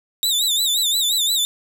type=tone with vibrato; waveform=sawtooth; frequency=3729 Hz; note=A#7; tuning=in tune; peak=-14 dBFS; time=0.23-1.45 s; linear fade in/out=0 ms; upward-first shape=sine; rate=5.7 Hz; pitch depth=120 cents each way; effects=none